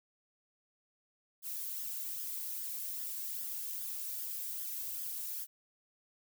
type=noise with flanger; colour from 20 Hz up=violet; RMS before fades=-40 dBFS; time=1.42-5.47 s; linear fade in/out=50 ms; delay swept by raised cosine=0.59 to 1.89 ms; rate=2.5 Hz; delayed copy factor=+0.55; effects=none